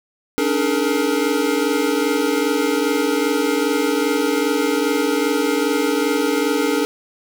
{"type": "tone cluster", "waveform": "square", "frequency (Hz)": [279.5, 302, 423.5, 468.5], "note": ["C#4", "D4", "G#4", "A#4"], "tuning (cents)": [14, 48, 34, 9], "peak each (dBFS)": -23, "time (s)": [0.38, 6.85], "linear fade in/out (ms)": 0, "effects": []}